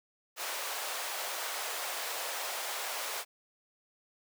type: high-pass noise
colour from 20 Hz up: pink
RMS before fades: -37 dBFS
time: 0.36-3.25 s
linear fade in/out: 50 ms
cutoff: 560 Hz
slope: 24 dB/octave
effects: none